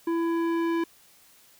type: tone with low-pass filter sweep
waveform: square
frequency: 333.8 Hz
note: E4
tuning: 22 cents sharp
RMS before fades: -26 dBFS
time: 0.07-0.84 s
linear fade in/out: 5 ms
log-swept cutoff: 1200 to 2400 Hz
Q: 0.72
effects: white hiss -57 dBFS RMS until 1.59 s